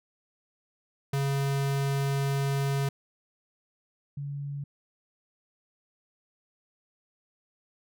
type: tone pair in turn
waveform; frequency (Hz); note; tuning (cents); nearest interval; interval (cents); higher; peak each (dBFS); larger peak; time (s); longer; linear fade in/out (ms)
square / sine; 138.59 / 141.99; C#3 / C#3; 0 / +42; unison; 42; second; -26 / -32; first; 1.13-2.89 / 4.17-4.64; first; 5
effects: none